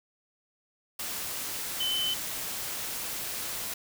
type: tone in noise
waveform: sine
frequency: 3049 Hz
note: G7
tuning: 49 cents flat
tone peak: -27 dBFS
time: 1.8-2.14 s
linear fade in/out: 5 ms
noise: white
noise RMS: -35 dBFS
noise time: 0.99-3.74 s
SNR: +5 dB
effects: none